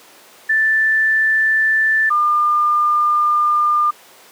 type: tone pair in turn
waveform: sine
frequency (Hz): 1763 / 1203.3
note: A6 / D6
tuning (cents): +3 / +42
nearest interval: perfect fifth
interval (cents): 661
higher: first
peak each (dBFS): -12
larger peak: neither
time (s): 0.49-2.1 / 2.1-3.91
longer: second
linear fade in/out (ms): 10
effects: pink hiss -44 dBFS RMS until 4.31 s + high-pass 400 Hz 12 dB/octave